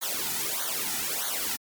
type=noise with flanger; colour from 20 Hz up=white; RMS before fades=-30 dBFS; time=0.01-1.57 s; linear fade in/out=20 ms; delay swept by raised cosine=0.38 to 1.88 ms; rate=1.6 Hz; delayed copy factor=-0.95; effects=MP3 96 kbps